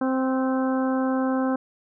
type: harmonic tone with a mistuned harmonic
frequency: 261.6 Hz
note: C4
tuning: in tune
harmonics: 1 / 2 / 3 / 4 / 5 / 6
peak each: -22 / -28 / -32 / -34 / -36 / -38 dBFS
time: 0.01-1.56 s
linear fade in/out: 5 ms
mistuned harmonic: 6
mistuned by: -27 cents
effects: none